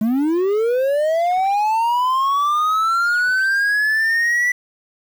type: linear sweep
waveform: triangle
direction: up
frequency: 208.7 to 1975.5 Hz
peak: -13 dBFS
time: 0.01-4.52 s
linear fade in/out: 5 ms
effects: 7-bit

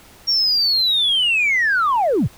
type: linear sweep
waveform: sine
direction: down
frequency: 5590 to 67.3 Hz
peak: -13 dBFS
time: 0.27-2.28 s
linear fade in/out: 20 ms
effects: tanh soft clip ceiling -11 dBFS + pink hiss -46 dBFS RMS until 2.37 s

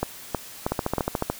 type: two click trains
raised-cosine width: 1 ms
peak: -9 / -9 dBFS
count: 5 / 8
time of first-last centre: 0.03-1.3 / 0.72-1.224 s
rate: 3.15 / 13.9 Hz
effects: white hiss -42 dBFS RMS until 1.39 s

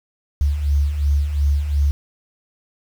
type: beating tone pair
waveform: sine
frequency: 69.6 / 72.4 Hz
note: C#2 / D2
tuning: +8 / -24 cents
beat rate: 2.8 Hz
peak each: -23 / -16 dBFS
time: 0.41-1.91 s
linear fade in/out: 0 ms
effects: 7-bit

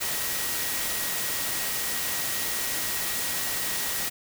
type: tone in noise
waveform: sine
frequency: 1902 Hz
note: A#6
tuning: 34 cents sharp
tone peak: -39 dBFS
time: 0-4.1 s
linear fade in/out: 20 ms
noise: white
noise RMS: -29 dBFS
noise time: 0-4.1 s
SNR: -13 dB
effects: none

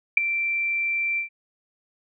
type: tone with ADSR envelope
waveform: sine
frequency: 2349 Hz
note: D7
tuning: in tune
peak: -8 dBFS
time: 0.17-1.29 s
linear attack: 5 ms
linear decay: 7 ms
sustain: -14 dB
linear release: 110 ms
effects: none

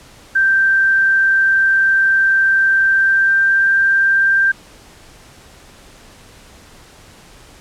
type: tone with pitch glide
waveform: sine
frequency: 1568 to 1579.8 Hz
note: G6 to G6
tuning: 0 to +13 cents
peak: -10 dBFS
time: 0.35-4.52 s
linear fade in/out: 10 ms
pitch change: +13 cents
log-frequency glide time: 2.89-3.71 s
effects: pink hiss -43 dBFS RMS until 7.6 s + low-pass 10000 Hz 12 dB/octave

